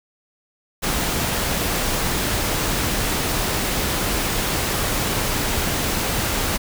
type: noise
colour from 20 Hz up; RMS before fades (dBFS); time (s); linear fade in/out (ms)
pink; -22; 0.82-6.58; 20
effects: none